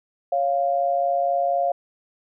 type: tone pair together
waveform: sine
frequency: 554.4 / 698.5 Hz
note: C#5 / F5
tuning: 0 / 0 cents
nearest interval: major third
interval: 400 cents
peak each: -24 / -20 dBFS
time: 0.32-1.72 s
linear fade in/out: 5 ms
effects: none